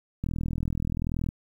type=click train; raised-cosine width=5 ms; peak=-17 dBFS; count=44; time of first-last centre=0.24-1.289 s; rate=41 Hz; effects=9-bit